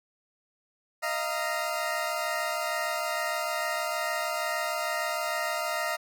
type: chord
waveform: 20% pulse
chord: Eb suspended second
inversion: none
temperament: equal with one note detuned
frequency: 622.3 / 688.8 / 932.3 Hz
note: Eb5 / F5 / Bb5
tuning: 0 / -24 / 0 cents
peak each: -27 / -27 / -31 dBFS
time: 1.02-5.97 s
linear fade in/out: 20 ms
effects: none